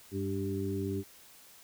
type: harmonic tone with a mistuned harmonic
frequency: 97.5 Hz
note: G2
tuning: 9 cents flat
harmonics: 1 / 2 / 3 / 4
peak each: -36 / -38 / -37 / -36 dBFS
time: 0.11-1.04 s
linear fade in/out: 50 ms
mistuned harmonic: 2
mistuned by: +35 cents
effects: white hiss -56 dBFS RMS until 1.63 s